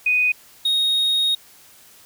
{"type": "tone pair in turn", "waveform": ["sine", "triangle"], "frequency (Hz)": [2489, 3738], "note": ["D#7", "A#7"], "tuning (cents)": [0, 4], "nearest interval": "perfect fifth", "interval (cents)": 704, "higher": "second", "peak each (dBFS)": -15, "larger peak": "neither", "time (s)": [[0.06, 0.32], [0.65, 1.35]], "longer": "second", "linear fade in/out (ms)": 5, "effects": ["white hiss -49 dBFS RMS until 2.05 s"]}